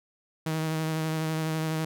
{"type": "tone with vibrato", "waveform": "sawtooth", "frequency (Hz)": 158.5, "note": "D#3", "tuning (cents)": 32, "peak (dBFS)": -23, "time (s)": [0.46, 1.85], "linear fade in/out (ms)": 5, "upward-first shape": "sine", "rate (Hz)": 12, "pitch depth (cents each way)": 18, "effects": []}